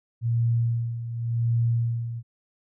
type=tone with tremolo; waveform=sine; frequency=116.9 Hz; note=A#2; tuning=5 cents sharp; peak=-19 dBFS; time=0.21-2.23 s; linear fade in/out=50 ms; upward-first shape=sine; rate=0.89 Hz; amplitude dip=70%; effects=none